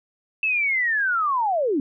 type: linear sweep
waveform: sine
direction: down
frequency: 2654 to 253.7 Hz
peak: -19 dBFS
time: 0.43-1.8 s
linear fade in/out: 2 ms
effects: none